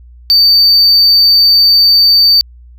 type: tone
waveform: triangle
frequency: 4593 Hz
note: D8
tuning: 39 cents flat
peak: -3 dBFS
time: 0.3-2.41 s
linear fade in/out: 0 ms
effects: added 60 Hz sine -34 dBFS peak until 2.78 s